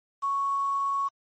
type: tone with quantisation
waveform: sine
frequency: 1108.7 Hz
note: C#6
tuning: in tune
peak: -24 dBFS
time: 0.22-1.09 s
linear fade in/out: 20 ms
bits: 8
effects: MP3 32 kbps